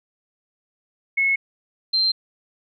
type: tone pair in turn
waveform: sine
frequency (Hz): 2186 / 4143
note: C#7 / C8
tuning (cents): -25 / -18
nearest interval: major seventh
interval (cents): 1107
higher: second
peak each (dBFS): -16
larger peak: neither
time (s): 1.17-1.36 / 1.93-2.12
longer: neither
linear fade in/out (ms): 10
effects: MP3 96 kbps